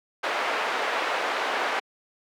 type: band-pass noise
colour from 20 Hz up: pink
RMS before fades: -27 dBFS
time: 0.23-1.8 s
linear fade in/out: 10 ms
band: 580 to 2300 Hz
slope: 12 dB/octave
effects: high-pass 300 Hz 12 dB/octave